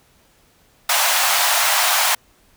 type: high-pass noise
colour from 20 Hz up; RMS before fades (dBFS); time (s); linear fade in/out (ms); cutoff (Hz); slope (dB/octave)
pink; -17; 0.89-2.15; 5; 660; 48
effects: pink hiss -56 dBFS RMS until 2.56 s